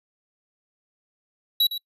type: tone with echo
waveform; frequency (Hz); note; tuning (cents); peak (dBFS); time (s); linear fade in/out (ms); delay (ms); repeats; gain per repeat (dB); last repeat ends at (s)
square; 3906; B7; -20; -17; 1.6-1.67; 5; 110; 1; -11; 1.78
effects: noise-tail reverb RT60 0.1 s tail -24 dB re dry + resampled to 32000 Hz